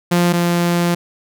sawtooth tone pair in turn, 174.61 / 173.1 Hz, F3 / F3, 0 / -15 cents, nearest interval unison, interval 15 cents, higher first, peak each -8 / -10 dBFS, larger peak first, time 0.11-0.33 / 0.33-0.95 s, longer second, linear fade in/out 10 ms, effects none

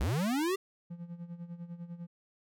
square linear sweep, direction up, 48.67 to 399.5 Hz, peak -29 dBFS, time 0-0.56 s, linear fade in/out 10 ms
triangle tone with tremolo, 171.9 Hz, F3, 27 cents flat, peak -36 dBFS, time 0.9-2.07 s, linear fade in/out 10 ms, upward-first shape sine, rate 10 Hz, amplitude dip 75%
effects none

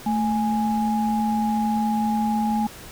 sine tone pair together, 220.5 / 830.6 Hz, A3 / G#5, +4 / 0 cents, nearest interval octave + major seventh, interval 2296 cents, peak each -21 / -24 dBFS, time 0.06-2.67 s, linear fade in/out 5 ms, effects pink hiss -41 dBFS RMS until 2.91 s

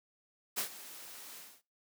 white noise with ADSR envelope, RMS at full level -33 dBFS, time 0.56-1.62 s, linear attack 23 ms, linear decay 99 ms, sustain -16 dB, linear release 250 ms, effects noise-tail reverb RT60 0.3 s tail -23 dB re dry + high-pass 200 Hz 12 dB/octave

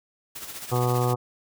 white noise with tremolo, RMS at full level -35 dBFS, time 0.35-1.14 s, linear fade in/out 10 ms, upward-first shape triangle, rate 15 Hz, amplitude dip 65%
harmonic tone, 123.1 Hz, B2, 5 cents flat, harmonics 1 / 2 / 3 / 4 / 5 / 6 / 7 / 8 / 9 / 10, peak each -23 / -34 / -29 / -29 / -41 / -31 / -34 / -38 / -34 / -35 dBFS, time 0.71-1.16 s, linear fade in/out 20 ms
effects none

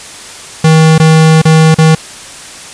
square tone with dropouts, 159 Hz, D#3, 38 cents sharp, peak -3 dBFS, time 0.64-1.95 s, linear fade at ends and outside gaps 5 ms, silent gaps 0.981-0.998 / 1.418-1.452 / 1.745-1.784 s, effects white hiss -28 dBFS RMS until 2.73 s + resampled to 22050 Hz

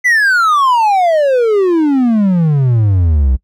triangle exponential sweep, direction down, 2030 to 60.9 Hz, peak -6 dBFS, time 0.04-3.37 s, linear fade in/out 20 ms, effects noise-tail reverb RT60 0.1 s tail -23 dB re dry

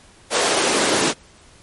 pink noise with high-pass filter sweep, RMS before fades -18 dBFS, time 0.3-1.14 s, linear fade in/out 50 ms, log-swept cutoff 490 to 270 Hz, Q 1.5, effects pink hiss -49 dBFS RMS until 1.62 s + MP3 48 kbps

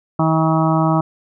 harmonic tone, 160 Hz, D#3, 49 cents sharp, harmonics 1 / 2 / 4 / 5 / 6 / 7 / 8, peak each -16 / -19 / -22 / -23 / -24 / -24 / -25 dBFS, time 0.19-1.01 s, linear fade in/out 5 ms, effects none

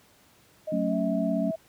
sine tone with pitch glide, 622.3 to 649.9 Hz, D#5 to E5, 0 to -25 cents, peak -29 dBFS, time 0.67-1.56 s, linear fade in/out 10 ms, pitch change +75 cents, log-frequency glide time 0.87-0.94 s
sine chord, F# minor, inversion none, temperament just, 185 / 222 / 277.5 Hz, F#3 / A3 / C#4, 0 / +16 / +2 cents, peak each -29 dBFS, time 0.72-1.51 s, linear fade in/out 5 ms
effects pink hiss -59 dBFS RMS until 1.68 s + high-pass 80 Hz 12 dB/octave

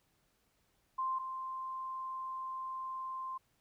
sine tone pair in turn, 1046.5 / 1046.5 Hz, C6 / C6, 0 / 0 cents, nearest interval unison, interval 0 cents, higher neither, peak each -32 / -38 dBFS, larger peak first, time 0.98-1.19 / 1.19-3.38 s, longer second, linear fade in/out 10 ms, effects pink hiss -75 dBFS RMS until 3.6 s

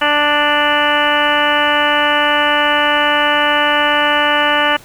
harmonic tone, 294.5 Hz, D4, 5 cents sharp, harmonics 1 / 2 / 3 / 4 / 5 / 6 / 7 / 8 / 9 / 10, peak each -24 / -19 / -18 / -19 / -19 / -18 / -25 / -25 / -26 / -19 dBFS, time 0.01-4.77 s, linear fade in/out 10 ms, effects pink hiss -41 dBFS RMS until 4.84 s

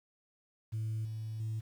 sine tone with level steps, 110 Hz, A2, in tune, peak -31 / -36 / -32 dBFS, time 0.72-1.61 s, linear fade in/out 20 ms, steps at 1.05 / 1.4 s, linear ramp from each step 2 ms, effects tanh soft clip ceiling -31 dBFS + 10-bit

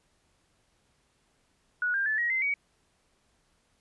sine tone with pitch steps, 1463 / 1595.4 / 1739.8 / 1897.3 / 2069 / 2256 Hz, F#6 / G6 / A6 / A#6 / C7 / C#7, -20 / +30 / -20 / +30 / -20 / +30 cents, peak -25 dBFS, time 1.82-2.54 s, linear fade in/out 2 ms, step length 120 ms, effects pink hiss -70 dBFS RMS until 3.8 s + resampled to 24000 Hz

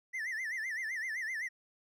triangle tone with vibrato, 1908 Hz, A#6, 40 cents sharp, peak -33 dBFS, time 0.13-1.49 s, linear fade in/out 20 ms, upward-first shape sine, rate 7.8 Hz, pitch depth 170 cents each way, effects none

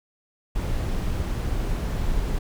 brown noise, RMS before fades -25 dBFS, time 0.55-2.39 s, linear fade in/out 10 ms, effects none

